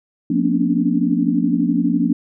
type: tone cluster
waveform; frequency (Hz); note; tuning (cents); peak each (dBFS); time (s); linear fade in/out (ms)
sine; 177.4 / 228 / 247.3 / 279.6 / 291.7; F3 / A#3 / B3 / C#4 / D4; +27 / -38 / +3 / +15 / -12; -21; 0.3-2.13; 5
effects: none